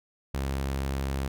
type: tone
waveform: sawtooth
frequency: 67.8 Hz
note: C#2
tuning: 38 cents flat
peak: -24 dBFS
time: 0.34-1.28 s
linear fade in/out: 5 ms
effects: none